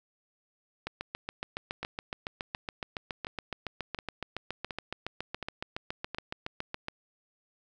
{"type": "two click trains", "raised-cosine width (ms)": 0.3, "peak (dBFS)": [-18, -20], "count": [44, 7], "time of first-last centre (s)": [[0.87, 6.884], [1.83, 6.147]], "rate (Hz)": [7.15, 1.39], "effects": []}